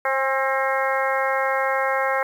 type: harmonic tone with a mistuned harmonic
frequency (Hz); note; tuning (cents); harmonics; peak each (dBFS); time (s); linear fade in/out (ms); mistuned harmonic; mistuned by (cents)
267; C4; +35; 2 / 3 / 4 / 5 / 6 / 7 / 8; -24 / -26 / -27 / -28 / -29 / -29 / -30; 0.05-2.23; 2; 3; +20
effects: 8-bit